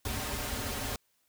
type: noise with comb filter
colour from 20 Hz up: pink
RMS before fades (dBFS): -35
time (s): 0.05-0.96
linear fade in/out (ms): 2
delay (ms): 6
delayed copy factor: -0.9
effects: white hiss -73 dBFS RMS until 1.28 s